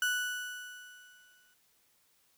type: tone with exponential decay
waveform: 35% pulse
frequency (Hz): 1480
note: F#6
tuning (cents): 0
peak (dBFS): -25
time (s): 0.02-1.54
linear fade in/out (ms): 2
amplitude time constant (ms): 330
effects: white hiss -70 dBFS RMS until 2.37 s